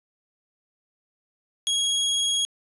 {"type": "tone", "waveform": "sawtooth", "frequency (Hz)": 3306, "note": "G#7", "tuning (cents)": -9, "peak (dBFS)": -18, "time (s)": [1.67, 2.45], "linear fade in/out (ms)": 0, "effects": ["resampled to 24000 Hz", "10-bit"]}